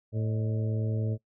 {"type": "harmonic tone with a mistuned harmonic", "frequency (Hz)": 109.9, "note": "A2", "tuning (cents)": -2, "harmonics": [1, 2, 3, 4, 5, 6], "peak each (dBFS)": [-27, -37, -42, -39, -43, -46], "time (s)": [0.12, 1.18], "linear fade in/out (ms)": 50, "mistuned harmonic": 6, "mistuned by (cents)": -88, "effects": ["noise-tail reverb RT60 0.1 s tail -21 dB re dry"]}